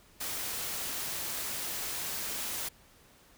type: noise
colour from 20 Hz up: white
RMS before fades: -36 dBFS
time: 0.2-2.69 s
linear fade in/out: 10 ms
effects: pink hiss -60 dBFS RMS until 3.37 s